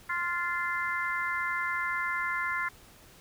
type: harmonic tone with a mistuned harmonic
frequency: 349.2 Hz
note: F4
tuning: in tune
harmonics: 3 / 4 / 5 / 6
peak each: -34 / -34 / -34 / -34 dBFS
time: 0.09-2.69 s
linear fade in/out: 10 ms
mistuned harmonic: 6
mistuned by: -17 cents
effects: pink hiss -55 dBFS RMS until 3.2 s